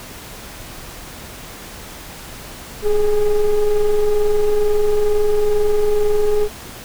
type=ring-modulated tone; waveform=triangle; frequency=203.9 Hz; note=G#3; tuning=32 cents flat; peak=-7 dBFS; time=2.82-6.49 s; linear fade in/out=50 ms; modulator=215 Hz; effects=pink hiss -35 dBFS RMS until 6.84 s